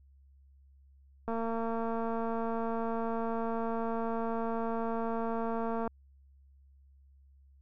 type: click train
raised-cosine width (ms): 1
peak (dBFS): -22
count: 1049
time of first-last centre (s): 1.28-5.876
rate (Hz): 228
effects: added 68 Hz sine -57 dBFS peak until 7.61 s